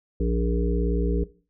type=harmonic tone; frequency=58.27 Hz; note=A#1; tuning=in tune; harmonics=1 / 3 / 5 / 7 / 8; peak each=-23 / -28 / -30 / -31 / -32 dBFS; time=0.2-1.24 s; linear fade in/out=5 ms; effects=noise-tail reverb RT60 0.4 s tail -19 dB re dry